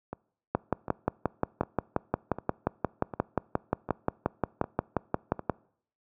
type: two click trains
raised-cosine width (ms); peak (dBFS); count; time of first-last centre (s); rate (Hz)
1; -10 / -21; 29 / 8; 0.55-5.497 / 0.13-5.393; 5.66 / 1.33
effects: noise-tail reverb RT60 0.6 s tail -25 dB re dry + high-pass 80 Hz 12 dB/octave